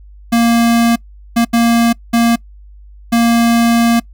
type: tone bursts at uneven times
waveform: square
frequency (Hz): 233.1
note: A#3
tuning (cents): 0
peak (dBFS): -9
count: 5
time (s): 0.32-0.96 / 1.36-1.45 / 1.53-1.93 / 2.13-2.36 / 3.12-4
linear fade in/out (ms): 10
effects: noise-tail reverb RT60 0.1 s tail -24 dB re dry + added 50 Hz sine -35 dBFS peak until 4.13 s